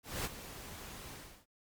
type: noise with ADSR envelope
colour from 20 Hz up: pink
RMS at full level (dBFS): -36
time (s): 0.03-1.46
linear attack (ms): 220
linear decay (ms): 30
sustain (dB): -12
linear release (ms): 340
effects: noise-tail reverb RT60 0.1 s tail -24 dB re dry + Opus 48 kbps